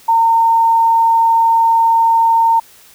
sine tone, 913 Hz, A#5, 36 cents flat, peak -8 dBFS, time 0.08-2.6 s, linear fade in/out 10 ms, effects white hiss -44 dBFS RMS until 2.94 s

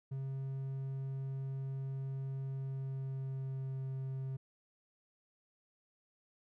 triangle tone with pitch glide, 134.7 to 133 Hz, C#3 to C3, -49 to +29 cents, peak -35 dBFS, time 0.11-4.37 s, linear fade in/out 10 ms, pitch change -22 cents, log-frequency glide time 2.48-3.84 s, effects none

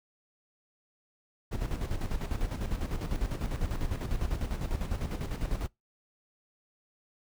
brown noise with tremolo, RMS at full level -30 dBFS, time 1.51-5.68 s, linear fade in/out 20 ms, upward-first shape square, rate 10 Hz, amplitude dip 60%, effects noise-tail reverb RT60 0.2 s tail -26 dB re dry

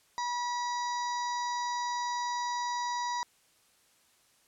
harmonic tone, 970 Hz, B5, 31 cents flat, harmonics 1 / 2 / 4 / 5 / 6 / 7, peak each -31 / -41 / -45 / -44 / -46 / -51 dBFS, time 0.18-3.23 s, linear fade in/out 0 ms, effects white hiss -66 dBFS RMS until 4.47 s + low-pass 11000 Hz 12 dB/octave

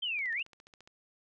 sine exponential two-way sweep, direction down then up, 3200 to 1766 to 2939 Hz, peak -31 dBFS, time 0.02-0.43 s, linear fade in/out 10 ms, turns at 0.33 s
click train, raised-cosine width 0.2 ms, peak -37 dBFS, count 11, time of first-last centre 0.19-0.875 s, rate 14.6 Hz
effects none

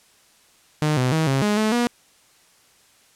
sawtooth tone with pitch steps, 152.2 / 127.1 / 159.3 / 135.1 / 208.5 / 216.3 / 240.3 Hz, D#3 / C3 / D#3 / C#3 / G#3 / A3 / B3, -38 / -50 / +41 / -44 / +7 / -29 / -47 cents, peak -14 dBFS, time 0.82-1.87 s, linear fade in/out 0 ms, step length 150 ms, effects white hiss -56 dBFS RMS until 3.15 s + low-pass 10000 Hz 12 dB/octave

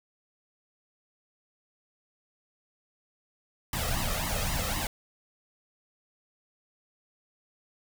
pink noise with flanger, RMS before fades -30 dBFS, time 3.73-4.87 s, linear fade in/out 2 ms, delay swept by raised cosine 1 to 1.62 ms, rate 3.8 Hz, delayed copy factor +0.8, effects none

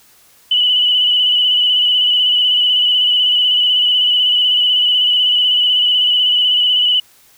sine tone with vibrato, 2975 Hz, F#7, 9 cents sharp, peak -10 dBFS, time 0.51-7 s, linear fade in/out 5 ms, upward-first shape square, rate 16 Hz, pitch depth 27 cents each way, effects white hiss -49 dBFS RMS until 7.37 s

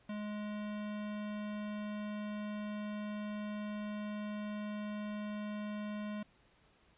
square tone, 209.4 Hz, G#3, 15 cents sharp, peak -39 dBFS, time 0.09-6.23 s, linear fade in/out 5 ms, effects pink hiss -68 dBFS RMS until 6.97 s + resampled to 8000 Hz

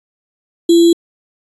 sine tone with sample-and-hold, 338.3 Hz, E4, 45 cents sharp, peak -5 dBFS, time 0.69-0.93 s, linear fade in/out 5 ms, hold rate 3675 Hz, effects resampled to 24000 Hz

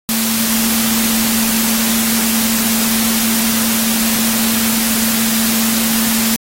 sine tone in noise, 224.8 Hz, A3, 37 cents sharp, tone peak -17 dBFS, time 0.09-6.36 s, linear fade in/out 0 ms, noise white, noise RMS -17 dBFS, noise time 0.09-6.36 s, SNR -3 dB, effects AAC 48 kbps

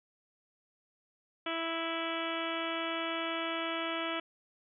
harmonic tone with a mistuned harmonic, 329.6 Hz, E4, in tune, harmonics 1 / 2 / 3 / 4 / 5 / 6 / 7 / 8 / 9 / 10, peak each -39 / -39 / -44 / -39 / -45 / -45 / -42 / -46 / -43 / -44 dBFS, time 1.46-4.2 s, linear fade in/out 5 ms, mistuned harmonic 10, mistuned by +20 cents, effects none

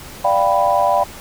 sine chord, G dominant seventh, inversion second, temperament equal, 587.3 / 698.5 / 784 / 987.8 Hz, D5 / F5 / G5 / B5, 0 / 0 / 0 / 0 cents, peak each -18 dBFS, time 0.24-1.04 s, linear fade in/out 10 ms, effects pink hiss -36 dBFS RMS until 1.2 s

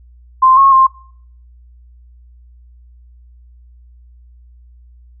sine tone with pitch steps, 1044 / 1089 / 1058 Hz, C6 / C#6 / C6, -4 / -31 / +19 cents, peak -5 dBFS, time 0.42-0.87 s, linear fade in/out 10 ms, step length 150 ms, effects noise-tail reverb RT60 0.6 s tail -24 dB re dry + added 60 Hz sine -40 dBFS peak until 5.2 s

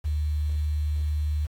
sine tone with quantisation, 75.2 Hz, D2, 42 cents sharp, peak -23 dBFS, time 0.04-1.47 s, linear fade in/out 20 ms, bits 8, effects AAC 64 kbps

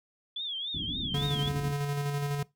sine tone with vibrato, 3408 Hz, G#7, 44 cents sharp, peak -32 dBFS, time 0.36-1.49 s, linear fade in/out 5 ms, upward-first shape triangle, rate 3.6 Hz, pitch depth 170 cents each way
white low-pass noise, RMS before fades -38 dBFS, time 0.74-1.73 s, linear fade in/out 5 ms, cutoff 300 Hz, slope 48 dB/octave
square tone with tremolo, 143.2 Hz, D3, 43 cents flat, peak -28 dBFS, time 1.14-2.43 s, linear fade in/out 5 ms, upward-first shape square, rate 12 Hz, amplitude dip 30%
effects noise-tail reverb RT60 0.2 s tail -21 dB re dry

